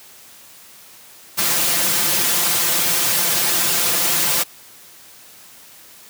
white noise with comb filter, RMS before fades -18 dBFS, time 1.37-4.44 s, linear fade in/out 20 ms, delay 5.8 ms, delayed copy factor +0.95, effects white hiss -44 dBFS RMS until 6.09 s + high-pass 80 Hz 12 dB/octave

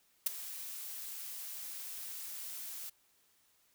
blue noise with ADSR envelope, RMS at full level -28 dBFS, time 0.26-2.9 s, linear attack 7 ms, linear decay 13 ms, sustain -16 dB, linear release 11 ms, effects white hiss -71 dBFS RMS until 3.74 s

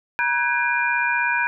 sine tone cluster, 956 / 1509 / 1645 / 2404 Hz, A#5 / F#6 / G#6 / D7, +43 / +34 / -17 / +40 cents, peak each -24 dBFS, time 0.19-1.47 s, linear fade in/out 0 ms, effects none

